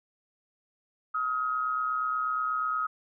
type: tone pair together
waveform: sine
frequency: 1268.6 / 1396.9 Hz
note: D#6 / F6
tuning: +33 / 0 cents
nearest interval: major second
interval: 167 cents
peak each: -27 / -35 dBFS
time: 1.14-2.87 s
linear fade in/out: 10 ms
effects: none